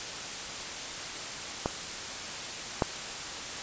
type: clicks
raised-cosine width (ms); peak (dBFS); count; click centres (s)
1; -13 / -9; 2; 1.659 / 2.822
effects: white hiss -37 dBFS RMS until 3.62 s + resampled to 16000 Hz